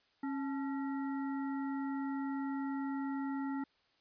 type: harmonic tone with a mistuned harmonic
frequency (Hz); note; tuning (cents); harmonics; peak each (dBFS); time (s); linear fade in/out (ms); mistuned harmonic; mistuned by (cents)
272.9; C#4; -27; 1 / 3 / 5 / 7; -35 / -45 / -49 / -52; 0.23-3.64; 5; 3; +95
effects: white hiss -72 dBFS RMS until 4 s + resampled to 11025 Hz